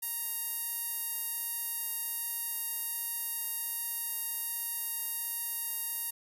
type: tone with band-pass filter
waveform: sawtooth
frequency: 932.3 Hz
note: A#5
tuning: in tune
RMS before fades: -36 dBFS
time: 0.02-6.11 s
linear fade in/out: 10 ms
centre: 12000 Hz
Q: 5
effects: none